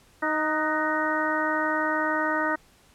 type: harmonic tone with a mistuned harmonic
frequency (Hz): 311.1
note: D#4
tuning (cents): 0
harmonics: 1 / 2 / 3 / 4 / 5 / 6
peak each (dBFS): -30 / -30 / -30 / -30 / -30 / -30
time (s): 0.22-2.56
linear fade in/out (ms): 10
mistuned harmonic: 5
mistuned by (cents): -60
effects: pink hiss -58 dBFS RMS until 2.94 s + low-pass 12000 Hz 12 dB/octave